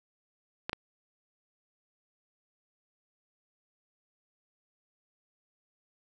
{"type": "clicks", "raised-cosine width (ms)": 0.3, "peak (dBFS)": -16, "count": 2, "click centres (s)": [0.695, 0.731], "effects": []}